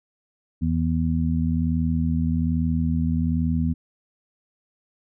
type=harmonic tone; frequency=81.2 Hz; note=E2; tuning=26 cents flat; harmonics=1 / 2 / 3; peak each=-24 / -24 / -24 dBFS; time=0.61-3.74 s; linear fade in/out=20 ms; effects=none